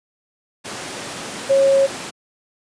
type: tone in noise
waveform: sine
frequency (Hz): 546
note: C#5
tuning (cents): -26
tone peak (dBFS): -11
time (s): 1.49-1.87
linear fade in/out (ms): 20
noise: pink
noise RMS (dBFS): -29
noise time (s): 0.64-2.11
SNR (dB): +15
effects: high-pass 200 Hz 12 dB/octave + resampled to 22050 Hz